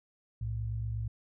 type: tone pair together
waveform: sine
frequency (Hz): 61.61 / 110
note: B1 / A2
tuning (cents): -4 / 0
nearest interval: minor seventh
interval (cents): 1004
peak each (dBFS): -37 / -33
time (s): 0.41-1.08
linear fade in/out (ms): 5
effects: none